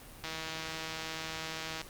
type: click train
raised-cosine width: 0.2 ms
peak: -21 dBFS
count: 253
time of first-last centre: 0.24-1.815 s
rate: 160 Hz
effects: pink hiss -51 dBFS RMS until 1.89 s + Opus 32 kbps